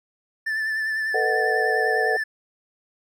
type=tone with vibrato; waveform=triangle; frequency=1760 Hz; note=A6; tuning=in tune; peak=-21 dBFS; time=0.46-2.24 s; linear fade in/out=10 ms; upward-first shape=triangle; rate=10 Hz; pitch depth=36 cents each way
type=chord; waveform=sine; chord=B dominant seventh; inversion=third; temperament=just; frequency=444.5 / 493.9 / 617.4 / 740.8 Hz; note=A4 / B4 / D#5 / F#5; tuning=+18 / 0 / -14 / +2 cents; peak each=-24 / -28 / -30 / -25 dBFS; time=1.14-2.17 s; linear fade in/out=5 ms
effects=none